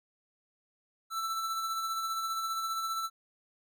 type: tone with tremolo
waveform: square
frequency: 1328 Hz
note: E6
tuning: 12 cents sharp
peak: -31 dBFS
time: 1.1-3.1 s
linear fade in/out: 50 ms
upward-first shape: sine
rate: 15 Hz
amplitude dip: 35%
effects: none